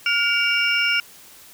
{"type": "tone cluster", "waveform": "sine", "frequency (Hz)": [1421, 2292, 2796, 5340], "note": ["F6", "D7", "F7", "E8"], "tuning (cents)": [30, -43, 1, 22], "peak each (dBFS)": [-23, -22, -21, -28], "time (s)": [0.06, 1], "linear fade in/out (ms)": 2, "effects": ["white hiss -46 dBFS RMS until 1.53 s"]}